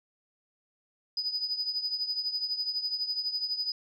sine tone with tremolo, 4978 Hz, D#8, in tune, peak -25 dBFS, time 1.17-3.72 s, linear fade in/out 2 ms, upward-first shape triangle, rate 12 Hz, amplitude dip 80%, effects tanh soft clip ceiling -22 dBFS

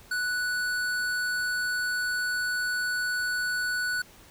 triangle tone with hard clipping, 1480 Hz, F#6, in tune, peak -28 dBFS, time 0.11-4.02 s, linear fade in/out 5 ms, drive 18 dB, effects pink hiss -53 dBFS RMS until 4.3 s

